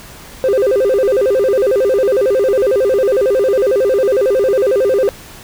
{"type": "tone with vibrato", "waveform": "triangle", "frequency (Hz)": 456.6, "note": "A#4", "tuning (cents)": -36, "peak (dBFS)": -7, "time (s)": [0.44, 5.09], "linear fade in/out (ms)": 0, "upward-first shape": "square", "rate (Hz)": 11, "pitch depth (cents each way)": 230, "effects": ["tanh soft clip ceiling -4 dBFS", "pink hiss -36 dBFS RMS until 5.43 s"]}